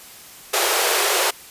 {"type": "high-pass noise", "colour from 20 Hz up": "pink", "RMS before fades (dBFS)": -19, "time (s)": [0.53, 1.31], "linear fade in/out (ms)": 10, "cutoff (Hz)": 360, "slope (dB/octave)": 96, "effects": ["white hiss -42 dBFS RMS until 1.5 s", "resampled to 32000 Hz"]}